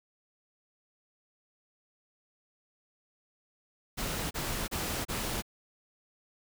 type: noise bursts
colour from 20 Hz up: pink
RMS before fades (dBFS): -34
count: 4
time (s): 3.97-5.423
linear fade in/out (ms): 20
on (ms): 340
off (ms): 31
effects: none